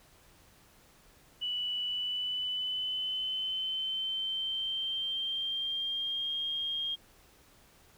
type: tone with pitch glide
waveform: sine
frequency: 2960 to 3228 Hz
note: F#7 to G#7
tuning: 0 to -50 cents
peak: -31 dBFS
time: 1.41-6.96 s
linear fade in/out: 20 ms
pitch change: +150 cents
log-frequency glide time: 1.83-6.34 s
effects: pink hiss -61 dBFS RMS until 7.97 s